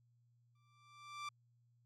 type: tone with exponential growth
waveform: sawtooth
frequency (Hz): 1174.7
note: D6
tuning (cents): 0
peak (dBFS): -37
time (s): 0.55-1.29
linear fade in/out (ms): 5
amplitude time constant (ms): 160
effects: added 119 Hz sine -70 dBFS peak until 1.85 s + low-pass 6000 Hz 12 dB/octave